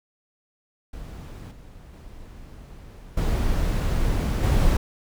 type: noise with level steps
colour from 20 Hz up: brown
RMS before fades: -37 / -44 / -42 / -23 / -19 dBFS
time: 0.93-4.77 s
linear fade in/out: 5 ms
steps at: 1.51 / 1.93 / 3.17 / 4.43 s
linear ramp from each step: 5 ms
effects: none